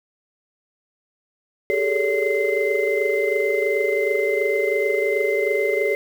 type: tone cluster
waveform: sine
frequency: 392.4 / 418.9 / 441.7 / 567 / 2072 Hz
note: G4 / G#4 / A4 / C#5 / C7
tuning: +2 / +15 / +7 / +39 / -17 cents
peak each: -24 dBFS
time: 1.7-5.95 s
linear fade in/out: 0 ms
effects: tanh soft clip ceiling -8 dBFS + 7-bit